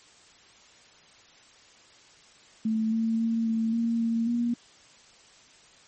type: tone with pitch steps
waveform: sine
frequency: 220.6 / 225.2 / 227.6 / 224.7 / 231 / 229 / 237.5 Hz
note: A3 / A3 / A#3 / A3 / A#3 / A#3 / A#3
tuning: +5 / +40 / -41 / +37 / -16 / -31 / +33 cents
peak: -23 dBFS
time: 2.65-4.54 s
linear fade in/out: 5 ms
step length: 270 ms
effects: white hiss -55 dBFS RMS until 5.87 s + MP3 32 kbps